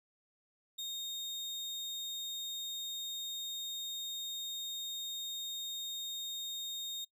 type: tone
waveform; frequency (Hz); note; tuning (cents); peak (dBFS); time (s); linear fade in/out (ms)
35% pulse; 3700; A#7; -14; -36; 0.78-7.05; 10
effects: noise-tail reverb RT60 0.1 s tail -24 dB re dry